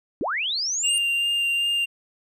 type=linear sweep; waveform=sine; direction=up; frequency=207.7 to 9040 Hz; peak=-23 dBFS; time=0.21-0.98 s; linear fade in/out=0 ms
type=tone with vibrato; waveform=triangle; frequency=2794 Hz; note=F7; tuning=in tune; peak=-19 dBFS; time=0.83-1.86 s; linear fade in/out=20 ms; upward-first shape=sine; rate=2.6 Hz; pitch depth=11 cents each way
effects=none